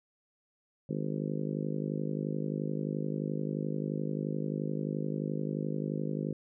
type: harmonic tone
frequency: 51.5 Hz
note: G#1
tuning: 14 cents flat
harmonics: 3 / 4 / 5 / 6 / 7 / 8 / 9 / 10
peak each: -35 / -37 / -39 / -41 / -42 / -43 / -44 / -45 dBFS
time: 0.89-6.33 s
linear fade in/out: 5 ms
effects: none